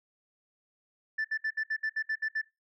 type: tone bursts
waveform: sine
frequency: 1760 Hz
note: A6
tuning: in tune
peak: -26 dBFS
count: 10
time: 1.18-2.416 s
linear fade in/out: 10 ms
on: 66 ms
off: 64 ms
effects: noise-tail reverb RT60 0.2 s tail -20 dB re dry + tanh soft clip ceiling -26 dBFS